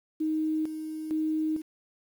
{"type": "tone with tremolo", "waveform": "sine", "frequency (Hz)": 312.8, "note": "D#4", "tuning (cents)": 9, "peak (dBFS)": -25, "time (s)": [0.2, 1.62], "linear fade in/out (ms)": 10, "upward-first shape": "square", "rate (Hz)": 1.1, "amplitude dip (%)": 60, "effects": ["9-bit"]}